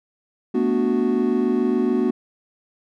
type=chord; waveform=triangle; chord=B minor seventh; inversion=third; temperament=equal; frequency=220 / 246.9 / 293.7 / 370 Hz; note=A3 / B3 / D4 / F#4; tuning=0 / 0 / 0 / 0 cents; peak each=-23 / -19 / -24 / -20 dBFS; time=0.54-2.11 s; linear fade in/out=10 ms; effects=none